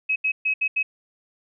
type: tone bursts at uneven times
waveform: sine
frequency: 2556 Hz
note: D#7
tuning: 46 cents sharp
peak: -19 dBFS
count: 5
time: 0.09-0.16 / 0.24-0.32 / 0.45-0.54 / 0.61-0.68 / 0.76-0.83 s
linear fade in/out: 10 ms
effects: none